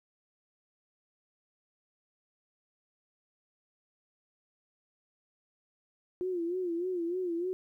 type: tone with vibrato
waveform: sine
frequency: 352.7 Hz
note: F4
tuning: 17 cents sharp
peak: -30 dBFS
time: 6.21-7.53 s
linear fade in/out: 0 ms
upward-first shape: sine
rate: 3.3 Hz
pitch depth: 96 cents each way
effects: 12-bit